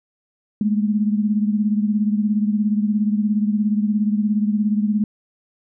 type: beating tone pair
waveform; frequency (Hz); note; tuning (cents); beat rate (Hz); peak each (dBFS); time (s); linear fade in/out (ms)
sine; 207.7 / 224.7; G#3 / A3; 0 / +37; 17; -17 / -23; 0.61-5.04; 2
effects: none